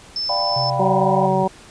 sine tone, 5274 Hz, E8, in tune, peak -21 dBFS, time 0.16-0.7 s, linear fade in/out 2 ms
sine chord, G dominant seventh, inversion second, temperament equal with one note detuned, 587.3 / 703.3 / 784 / 987.8 Hz, D5 / F5 / G5 / B5, 0 / +12 / 0 / 0 cents, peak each -25 dBFS, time 0.29-1.27 s, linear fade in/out 5 ms
triangle tone with pitch glide, 130.7 to 140.89 Hz, C3 to C#3, -1 to +28 cents, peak -22 dBFS, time 0.56-1.44 s, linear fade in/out 5 ms, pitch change +129 cents, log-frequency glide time 0.69-1.15 s
harmonic tone, 189.6 Hz, F#3, 43 cents sharp, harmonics 1 / 2 / 3 / 4 / 5, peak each -22 / -22 / -22 / -22 / -22 dBFS, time 0.79-1.48 s, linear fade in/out 10 ms
effects pink hiss -44 dBFS RMS until 1.7 s + resampled to 22050 Hz

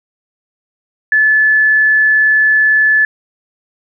sine tone, 1731 Hz, A6, 29 cents flat, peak -7 dBFS, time 1.12-3.05 s, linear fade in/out 2 ms, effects none

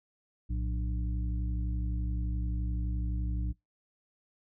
harmonic tone with a mistuned harmonic, 59.7 Hz, A#1, 42 cents sharp, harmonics 1 / 2 / 3 / 5, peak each -30 / -38 / -41 / -45 dBFS, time 0.49-3.53 s, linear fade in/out 20 ms, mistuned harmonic 2, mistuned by -120 cents, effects noise-tail reverb RT60 0.2 s tail -25 dB re dry

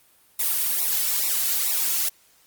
blue noise with flanger, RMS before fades -23 dBFS, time 0.39-2.09 s, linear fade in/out 5 ms, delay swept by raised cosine 0.62 to 2.52 ms, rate 2.3 Hz, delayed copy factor -0.95, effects white hiss -58 dBFS RMS until 2.46 s + Opus 32 kbps

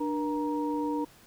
sine tone cluster, 296.9 / 476.7 / 939 Hz, D4 / A#4 / A#5, +19 / +39 / +12 cents, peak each -29 / -35 / -34 dBFS, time 0-1.05 s, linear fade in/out 10 ms, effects pink hiss -56 dBFS RMS until 1.26 s

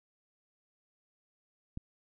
click, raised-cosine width 5 ms, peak -26 dBFS, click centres 1.774 s, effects none

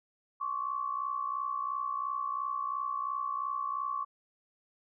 sine tone pair together, 1075.1 / 1138 Hz, C6 / C#6, +47 / +45 cents, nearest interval minor second, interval 98 cents, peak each -36 / -33 dBFS, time 0.4-4.05 s, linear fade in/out 20 ms, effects none

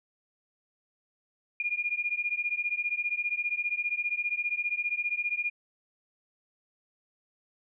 sine beating tone pair, 2418 / 2433 Hz, D7 / D#7, +50 / -39 cents, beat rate 15 Hz, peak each -31 dBFS, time 1.6-5.5 s, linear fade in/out 2 ms, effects none

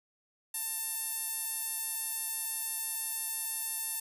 sawtooth tone with band-pass filter, 894 Hz, A5, 27 cents sharp, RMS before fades -36 dBFS, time 0.54-4 s, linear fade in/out 5 ms, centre 11000 Hz, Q 4.3, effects none

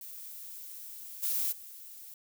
violet noise with level steps, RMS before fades -45 / -31 / -48 dBFS, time 0.01-2.14 s, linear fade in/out 2 ms, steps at 1.22 / 1.51 s, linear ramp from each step 20 ms, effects none

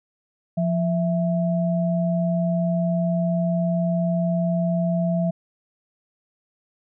sine tone pair together, 173.57 / 659.3 Hz, F3 / E5, -10 / 0 cents, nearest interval octave + major seventh, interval 2310 cents, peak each -20 / -25 dBFS, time 0.57-5.31 s, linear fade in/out 10 ms, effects none

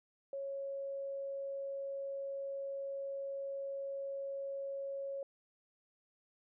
sine tone, 551 Hz, C#5, 11 cents flat, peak -38 dBFS, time 0.33-5.23 s, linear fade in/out 2 ms, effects none

